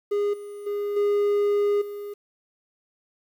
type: tone with level steps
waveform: triangle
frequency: 409.7 Hz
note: G#4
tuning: 24 cents flat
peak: -19 / -33 / -23 / -17 / -30 dBFS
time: 0.11-2.14 s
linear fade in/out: 10 ms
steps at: 0.33 / 0.66 / 0.96 / 1.81 s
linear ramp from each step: 10 ms
effects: 9-bit